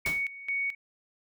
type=tone with tremolo; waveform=sine; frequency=2230 Hz; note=C#7; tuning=10 cents sharp; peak=-27 dBFS; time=0.05-0.75 s; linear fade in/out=5 ms; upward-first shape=square; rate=2.3 Hz; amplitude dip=80%
type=noise with exponential decay; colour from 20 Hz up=pink; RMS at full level=-31 dBFS; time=0.06-0.28 s; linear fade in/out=0 ms; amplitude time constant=47 ms
effects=none